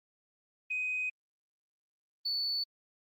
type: tone pair in turn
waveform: sine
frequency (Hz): 2507 / 4467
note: D#7 / C#8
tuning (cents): +12 / +12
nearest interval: minor seventh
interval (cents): 1000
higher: second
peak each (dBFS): -30 / -29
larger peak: second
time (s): 0.7-1.1 / 2.25-2.64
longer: first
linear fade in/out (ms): 10
effects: tanh soft clip ceiling -26 dBFS + Opus 32 kbps